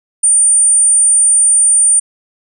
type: tone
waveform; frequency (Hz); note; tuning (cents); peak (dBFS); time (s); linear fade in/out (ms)
sine; 9040; C#9; +33; -6; 0.23-2; 10
effects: none